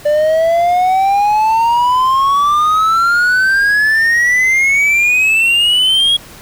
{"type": "exponential sweep", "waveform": "triangle", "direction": "up", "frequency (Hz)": [587.3, 3322], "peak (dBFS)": -7, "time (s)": [0.05, 6.17], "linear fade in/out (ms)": 10, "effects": ["pink hiss -36 dBFS RMS until 6.41 s"]}